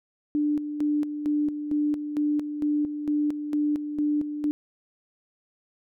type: tone with tremolo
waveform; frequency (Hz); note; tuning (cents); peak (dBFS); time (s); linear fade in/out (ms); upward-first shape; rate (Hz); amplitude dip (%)
sine; 296.6; D4; +17; -21; 0.35-4.51; 0; square; 2.2; 60
effects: none